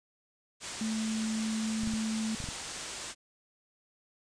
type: low-pass noise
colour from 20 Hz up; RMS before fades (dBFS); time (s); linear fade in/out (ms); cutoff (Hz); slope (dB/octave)
white; -41; 0.6-3.15; 50; 9100; 48
type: tone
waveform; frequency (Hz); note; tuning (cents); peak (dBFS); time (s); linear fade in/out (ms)
sine; 220; A3; 0; -30; 0.81-2.35; 2
type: clicks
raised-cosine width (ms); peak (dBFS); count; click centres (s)
5; -27; 6; 1.835 / 1.874 / 1.937 / 2.403 / 2.441 / 2.488
effects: resampled to 22050 Hz